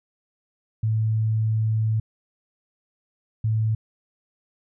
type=tone pair in turn; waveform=sine; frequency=110 / 110 Hz; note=A2 / A2; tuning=0 / 0 cents; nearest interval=unison; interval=0 cents; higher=neither; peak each=-19 dBFS; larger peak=neither; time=0.83-2 / 3.44-3.75 s; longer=first; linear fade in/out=5 ms; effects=none